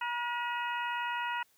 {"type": "harmonic tone with a mistuned harmonic", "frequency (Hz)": 479.2, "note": "A#4", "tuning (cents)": 48, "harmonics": [2, 3, 4, 5, 6], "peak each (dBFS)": [-34, -38, -40, -42, -44], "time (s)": [0.01, 1.43], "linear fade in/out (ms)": 5, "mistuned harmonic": 5, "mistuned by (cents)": 94, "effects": ["white hiss -68 dBFS RMS until 1.57 s"]}